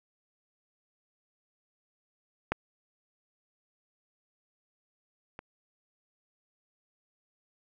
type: clicks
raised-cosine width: 0.5 ms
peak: -12 / -26 dBFS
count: 2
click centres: 2.52 / 5.391 s
effects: none